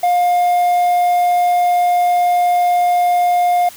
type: tone with quantisation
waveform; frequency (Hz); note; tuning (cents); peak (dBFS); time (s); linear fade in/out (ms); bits
triangle; 709; F5; +26; -9; 0.03-3.69; 5; 6
effects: white hiss -38 dBFS RMS until 3.76 s